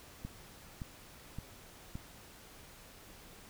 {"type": "click train", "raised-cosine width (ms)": 5, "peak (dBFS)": -28, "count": 4, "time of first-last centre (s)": [0.25, 1.955], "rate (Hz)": 1.76, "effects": ["pink hiss -55 dBFS RMS until 3.49 s"]}